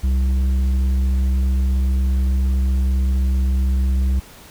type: tone with tanh clipping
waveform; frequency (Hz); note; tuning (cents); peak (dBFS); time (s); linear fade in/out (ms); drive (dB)
sine; 65.41; C2; 0; -16; 0.03-4.2; 10; 7
effects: pink hiss -43 dBFS RMS until 4.5 s